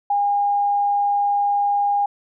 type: tone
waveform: sine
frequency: 812 Hz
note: G#5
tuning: 39 cents flat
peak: -16 dBFS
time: 0.1-2.06 s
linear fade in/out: 5 ms
effects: none